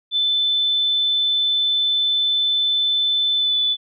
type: tone with pitch glide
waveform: sine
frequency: 3520 to 3482 Hz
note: A7 to A7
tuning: 0 to -19 cents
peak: -16 dBFS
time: 0.11-3.77 s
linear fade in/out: 50 ms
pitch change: -19 cents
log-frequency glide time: 3.37-3.56 s
effects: none